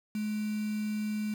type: tone with quantisation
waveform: sine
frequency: 212.2 Hz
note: G#3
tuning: 38 cents sharp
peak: -30 dBFS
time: 0.15-1.34 s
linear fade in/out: 2 ms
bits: 7
effects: none